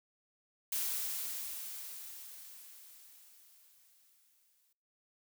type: noise with exponential decay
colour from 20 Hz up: blue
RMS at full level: -34 dBFS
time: 0.72-4.73 s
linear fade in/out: 5 ms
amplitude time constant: 870 ms
effects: noise-tail reverb RT60 0.9 s tail -26 dB re dry